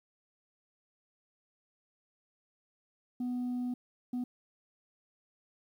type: tone bursts at uneven times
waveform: sine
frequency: 247.4 Hz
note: B3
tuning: 3 cents sharp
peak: -29 dBFS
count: 2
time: 3.2-3.74 / 4.13-4.24 s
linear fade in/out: 5 ms
effects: tanh soft clip ceiling -31 dBFS + 11-bit